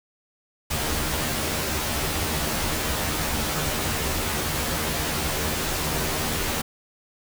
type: noise with comb filter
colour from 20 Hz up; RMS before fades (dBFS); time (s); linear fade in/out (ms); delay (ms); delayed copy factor
pink; -26; 0.7-6.62; 10; 13; +0.95
effects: none

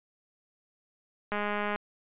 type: click train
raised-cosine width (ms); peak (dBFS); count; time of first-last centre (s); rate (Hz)
0.5; -17; 92; 1.32-1.76; 207
effects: resampled to 8000 Hz

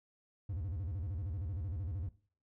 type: tone with vibrato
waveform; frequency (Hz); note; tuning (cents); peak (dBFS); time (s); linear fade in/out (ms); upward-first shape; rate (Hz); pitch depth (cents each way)
triangle; 87.31; F2; 0; -34; 0.49-2.09; 5; square; 13; 240
effects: noise-tail reverb RT60 0.4 s tail -17 dB re dry

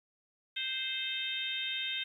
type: harmonic tone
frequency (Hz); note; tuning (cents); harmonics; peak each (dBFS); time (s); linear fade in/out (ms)
523.3; C5; 0; 3 / 4 / 5 / 6 / 7; -44 / -42 / -40 / -38 / -37; 0.56-2.04; 10
effects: 11-bit

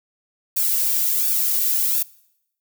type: noise with flanger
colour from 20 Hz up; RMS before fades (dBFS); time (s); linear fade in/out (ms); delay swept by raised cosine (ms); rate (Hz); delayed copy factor
violet; -20; 0.56-2.03; 10; 0.97 to 2.37; 1.4; -0.95
effects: noise-tail reverb RT60 0.8 s tail -23 dB re dry

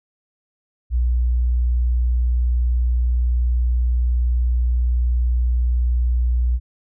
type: tone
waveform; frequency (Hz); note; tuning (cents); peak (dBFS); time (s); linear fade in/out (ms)
sine; 60.6; B1; -32; -15; 0.9-6.6; 50
effects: none

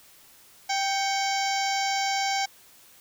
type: harmonic tone with a mistuned harmonic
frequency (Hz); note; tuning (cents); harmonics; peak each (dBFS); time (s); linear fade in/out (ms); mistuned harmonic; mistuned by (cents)
784; G5; 0; 1 / 2 / 3 / 4 / 5 / 6 / 7 / 8 / 9; -26 / -35 / -32 / -37 / -39 / -37 / -34 / -38 / -39; 0.69-2.46; 10; 3; -95
effects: white hiss -54 dBFS RMS until 3 s

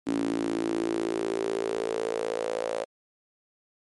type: tone with high-pass filter sweep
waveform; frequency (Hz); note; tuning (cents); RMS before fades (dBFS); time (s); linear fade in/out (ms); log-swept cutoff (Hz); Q
sawtooth; 56; A1; +31; -29; 0.06-2.85; 20; 280 to 540; 6.4
effects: MP3 48 kbps

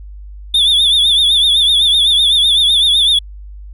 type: tone with vibrato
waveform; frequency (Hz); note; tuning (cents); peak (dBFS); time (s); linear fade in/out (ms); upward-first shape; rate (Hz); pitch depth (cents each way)
triangle; 3520; A7; 0; -7; 0.54-3.19; 5; triangle; 7.9; 110
effects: added 50 Hz sine -29 dBFS peak until 3.73 s

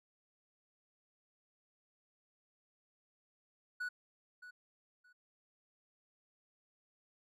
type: tone with echo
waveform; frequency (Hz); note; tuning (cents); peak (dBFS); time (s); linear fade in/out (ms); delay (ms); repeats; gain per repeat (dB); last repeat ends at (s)
triangle; 1474; F#6; -7; -35; 3.8-3.89; 10; 620; 2; -13; 5.13
effects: none

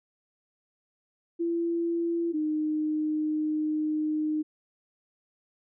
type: tone pair in turn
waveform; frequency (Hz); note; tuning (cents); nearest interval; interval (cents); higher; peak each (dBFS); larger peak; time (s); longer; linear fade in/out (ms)
sine; 338 / 307.1; E4 / D#4; +43 / -23; major second; 166; first; -25 / -25; neither; 1.39-2.33 / 2.33-4.43; second; 20
effects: none

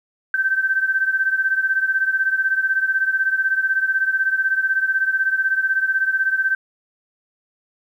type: beating tone pair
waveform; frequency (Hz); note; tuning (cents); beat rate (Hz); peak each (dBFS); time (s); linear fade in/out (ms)
sine; 1548 / 1564; G6 / G6; -22 / -4; 16; -18 / -22; 0.34-6.55; 2
effects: 9-bit

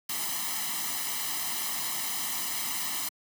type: noise with comb filter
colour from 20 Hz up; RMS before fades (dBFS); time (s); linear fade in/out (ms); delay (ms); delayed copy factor
white; -32; 0.09-3.09; 5; 0.99; +0.8
effects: high-pass 200 Hz 12 dB/octave

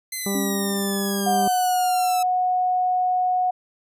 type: exponential sweep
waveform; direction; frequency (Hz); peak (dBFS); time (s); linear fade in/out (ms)
5% pulse; down; 2069 to 1300; -17; 0.12-2.23; 5
type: harmonic tone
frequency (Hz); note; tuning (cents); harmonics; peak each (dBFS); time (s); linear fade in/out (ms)
198.2; G3; +19; 1 / 2 / 3 / 4 / 5 / 6; -24 / -28 / -35 / -37 / -41 / -40; 0.26-1.48; 2
type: tone with exponential decay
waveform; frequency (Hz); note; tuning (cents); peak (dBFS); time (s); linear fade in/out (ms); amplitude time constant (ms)
sine; 276.2; C#4; -6; -23; 0.35-1.18; 1; 180
type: tone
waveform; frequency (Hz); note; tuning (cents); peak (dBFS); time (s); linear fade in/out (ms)
sine; 732; F#5; -19; -18; 1.26-3.51; 10
effects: resampled to 32000 Hz

